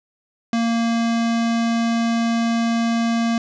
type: tone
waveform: square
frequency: 231 Hz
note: A#3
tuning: 16 cents flat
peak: -18 dBFS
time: 0.53-3.38 s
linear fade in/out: 2 ms
effects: resampled to 16000 Hz + 10-bit